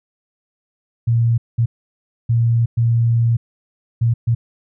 sine tone bursts at uneven times, 116.54 Hz, A#2, in tune, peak -12 dBFS, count 6, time 1.07-1.38 / 1.58-1.66 / 2.29-2.66 / 2.77-3.37 / 4.01-4.14 / 4.27-4.35 s, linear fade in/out 10 ms, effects none

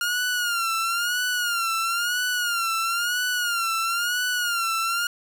sawtooth tone with vibrato, 1408 Hz, F6, 14 cents sharp, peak -19 dBFS, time 0.01-5.07 s, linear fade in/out 2 ms, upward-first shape sine, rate 1 Hz, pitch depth 93 cents each way, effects none

